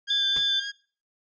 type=tone with vibrato; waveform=20% pulse; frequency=1614 Hz; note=G#6; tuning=50 cents flat; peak=-26 dBFS; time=0.07-0.72 s; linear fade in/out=20 ms; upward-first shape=sine; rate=3.6 Hz; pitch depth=27 cents each way
type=tone; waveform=sine; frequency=3519 Hz; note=A7; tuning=in tune; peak=-21 dBFS; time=0.1-0.6 s; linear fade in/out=5 ms
type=noise with exponential decay; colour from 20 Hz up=pink; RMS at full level=-35 dBFS; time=0.36-0.49 s; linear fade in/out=1 ms; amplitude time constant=27 ms
effects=noise-tail reverb RT60 0.4 s tail -21 dB re dry + resampled to 16000 Hz